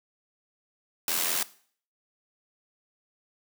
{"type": "noise with amplitude modulation", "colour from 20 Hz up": "white", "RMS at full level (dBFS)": -25, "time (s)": [1.08, 1.43], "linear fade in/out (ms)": 2, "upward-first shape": "sine", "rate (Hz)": 85.3, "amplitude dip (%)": 60, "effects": ["noise-tail reverb RT60 0.5 s tail -18 dB re dry", "high-pass 200 Hz 12 dB/octave"]}